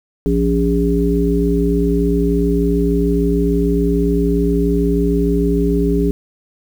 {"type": "harmonic tone with a mistuned harmonic", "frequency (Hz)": 58.27, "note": "A#1", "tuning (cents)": 0, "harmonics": [1, 3, 5, 7], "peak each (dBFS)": [-18, -18, -18, -18], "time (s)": [0.26, 6.11], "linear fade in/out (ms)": 0, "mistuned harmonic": 5, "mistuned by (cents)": -59, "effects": ["7-bit"]}